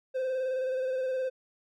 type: tone with vibrato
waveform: triangle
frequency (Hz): 518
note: C5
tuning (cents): -17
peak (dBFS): -26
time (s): 0.14-1.3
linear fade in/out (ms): 20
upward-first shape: square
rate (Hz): 19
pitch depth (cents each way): 24
effects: none